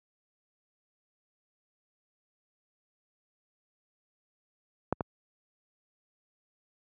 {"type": "clicks", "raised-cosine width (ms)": 1, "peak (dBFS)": [-12, -16], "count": 2, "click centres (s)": [4.926, 5.008], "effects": ["high-pass 80 Hz 12 dB/octave"]}